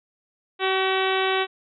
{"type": "harmonic tone with a mistuned harmonic", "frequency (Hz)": 380.7, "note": "F#4", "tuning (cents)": 49, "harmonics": [1, 2, 3, 4, 5, 6, 7, 8, 9, 10], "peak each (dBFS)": [-24, -27, -29, -30, -31, -32, -32, -33, -34, -34], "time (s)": [0.59, 1.47], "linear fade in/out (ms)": 50, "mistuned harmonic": 3, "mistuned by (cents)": -16, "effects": []}